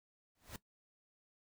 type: noise with exponential growth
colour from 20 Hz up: pink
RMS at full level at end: -44 dBFS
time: 0.35-0.56 s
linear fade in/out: 2 ms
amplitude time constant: 44 ms
effects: noise-tail reverb RT60 0.1 s tail -17 dB re dry